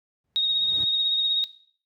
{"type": "noise with exponential growth", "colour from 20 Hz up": "brown", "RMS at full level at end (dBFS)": -33, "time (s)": [0.24, 0.84], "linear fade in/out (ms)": 2, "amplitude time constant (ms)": 130}
{"type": "tone with vibrato", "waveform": "sine", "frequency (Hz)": 3744, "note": "A#7", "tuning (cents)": 7, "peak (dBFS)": -20, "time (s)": [0.36, 1.44], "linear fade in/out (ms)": 0, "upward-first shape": "triangle", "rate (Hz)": 16, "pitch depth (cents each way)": 25}
{"effects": ["noise-tail reverb RT60 0.5 s tail -17 dB re dry", "high-pass 100 Hz 12 dB/octave"]}